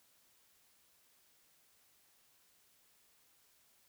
silence, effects white hiss -70 dBFS RMS until 3.88 s

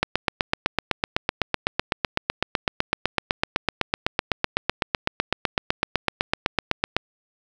click train, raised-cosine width 0.3 ms, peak -3 dBFS, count 56, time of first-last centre 0.03-6.966 s, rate 7.93 Hz, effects 7-bit

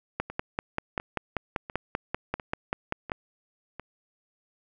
two click trains, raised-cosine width 0.5 ms, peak -22 / -12 dBFS, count 6 / 16, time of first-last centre 0.3-3.797 / 0.2-3.118 s, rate 1.43 / 5.14 Hz, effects none

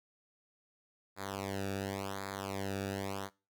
sawtooth tone with flanger, 98 Hz, G2, in tune, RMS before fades -39 dBFS, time 1.16-3.3 s, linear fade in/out 50 ms, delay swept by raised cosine 0.34 to 0.97 ms, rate 0.91 Hz, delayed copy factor -1, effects noise-tail reverb RT60 0.3 s tail -21 dB re dry

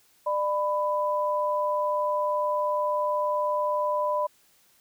sine tone pair together, 598.1 / 996 Hz, D5 / B5, +31 / +14 cents, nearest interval major sixth, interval 883 cents, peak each -26 dBFS, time 0.26-4.27 s, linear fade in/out 10 ms, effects white hiss -62 dBFS RMS until 4.8 s

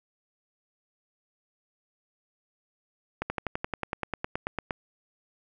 slowing click train, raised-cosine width 0.5 ms, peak -14 dBFS, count 16, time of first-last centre 3.22-4.708 s, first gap 80 ms, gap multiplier 1.03, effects none

